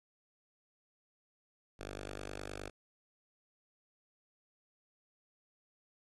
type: tone with notch filter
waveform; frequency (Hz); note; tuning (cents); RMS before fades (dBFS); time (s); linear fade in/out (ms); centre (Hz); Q
5% pulse; 49.67; G1; +24; -45; 1.79-2.7; 10; 180; 0.92
effects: low-pass 11000 Hz 12 dB/octave + AAC 32 kbps